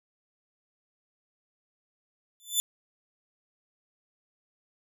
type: tone with exponential growth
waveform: 15% pulse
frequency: 3510 Hz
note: A7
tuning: 5 cents flat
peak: -13 dBFS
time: 2.4-2.6 s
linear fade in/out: 0 ms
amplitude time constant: 42 ms
effects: none